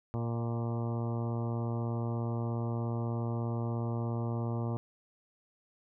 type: harmonic tone with a mistuned harmonic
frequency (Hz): 116.8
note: A#2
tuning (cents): +4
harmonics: 1 / 2 / 3 / 4 / 5 / 6 / 7 / 8 / 9 / 10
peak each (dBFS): -32 / -38 / -42 / -44 / -46 / -48 / -49 / -50 / -51 / -52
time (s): 0.14-4.77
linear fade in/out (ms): 0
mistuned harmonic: 5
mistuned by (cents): +17
effects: none